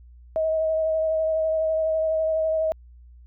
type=tone with vibrato; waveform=sine; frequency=636 Hz; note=D#5; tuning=38 cents sharp; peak=-20 dBFS; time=0.36-2.72 s; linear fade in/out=0 ms; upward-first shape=sine; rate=12 Hz; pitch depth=18 cents each way; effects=added 60 Hz sine -45 dBFS peak until 3.26 s